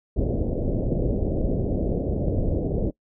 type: low-pass noise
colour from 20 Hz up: pink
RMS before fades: -24 dBFS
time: 0.16-2.91 s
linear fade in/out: 10 ms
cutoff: 600 Hz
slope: 48 dB/octave
effects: noise-tail reverb RT60 0.1 s tail -22 dB re dry

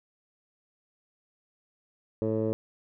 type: tone with low-pass filter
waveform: 15% pulse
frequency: 110 Hz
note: A2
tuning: in tune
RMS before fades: -28 dBFS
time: 2.22-2.53 s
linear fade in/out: 0 ms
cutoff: 520 Hz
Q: 3.8
effects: none

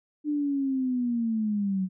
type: linear sweep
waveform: sine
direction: down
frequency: 300.8 to 183.5 Hz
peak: -24 dBFS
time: 0.24-1.89 s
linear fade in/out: 50 ms
effects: none

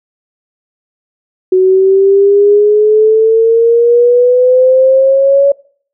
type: exponential sweep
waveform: sine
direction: up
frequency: 370 to 563 Hz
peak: -4 dBFS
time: 1.52-5.52 s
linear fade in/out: 5 ms
effects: noise-tail reverb RT60 0.5 s tail -22 dB re dry

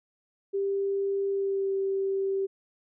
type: tone with pitch glide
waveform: sine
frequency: 394.9 to 389 Hz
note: G4 to G4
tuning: +13 to -13 cents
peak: -25 dBFS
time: 0.53-2.47 s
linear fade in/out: 20 ms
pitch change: -26 cents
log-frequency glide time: 1.3-1.74 s
effects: none

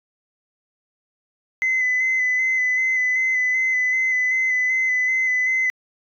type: tone with vibrato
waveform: sine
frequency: 2029 Hz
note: B6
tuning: 46 cents sharp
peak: -16 dBFS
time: 1.62-5.7 s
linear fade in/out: 0 ms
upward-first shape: square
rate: 2.6 Hz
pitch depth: 19 cents each way
effects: tanh soft clip ceiling -14 dBFS

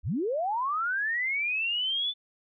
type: linear sweep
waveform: sine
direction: up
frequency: 43.47 to 3520 Hz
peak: -26 dBFS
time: 0.03-2.14 s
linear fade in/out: 50 ms
effects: none

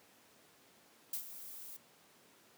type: noise with ADSR envelope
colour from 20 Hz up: violet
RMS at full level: -37 dBFS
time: 1.13-1.77 s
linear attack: 4 ms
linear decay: 89 ms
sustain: -12 dB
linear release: 9 ms
effects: pink hiss -64 dBFS RMS until 2.57 s + high-pass 200 Hz 12 dB/octave

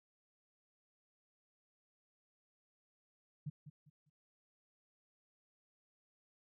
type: tone with echo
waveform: sine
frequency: 148.5 Hz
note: D3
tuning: 20 cents sharp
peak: -38 dBFS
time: 3.46-3.5 s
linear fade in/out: 10 ms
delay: 200 ms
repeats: 3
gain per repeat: -11 dB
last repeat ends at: 4.1 s
effects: none

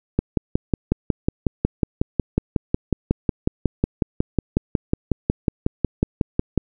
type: click train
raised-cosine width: 3 ms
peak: -4 dBFS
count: 36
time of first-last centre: 0.19-6.577 s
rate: 5.48 Hz
effects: none

